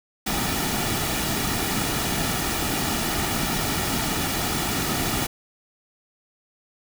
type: noise with comb filter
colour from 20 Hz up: pink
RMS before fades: -25 dBFS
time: 0.26-5.27 s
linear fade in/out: 10 ms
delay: 1.9 ms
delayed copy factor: -0.5
effects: none